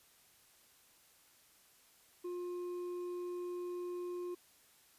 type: tone with hard clipping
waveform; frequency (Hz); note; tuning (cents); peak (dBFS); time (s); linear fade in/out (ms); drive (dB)
sine; 354.9; F4; +28; -40; 2.24-4.35; 10; 4
effects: white hiss -66 dBFS RMS until 4.98 s + resampled to 32000 Hz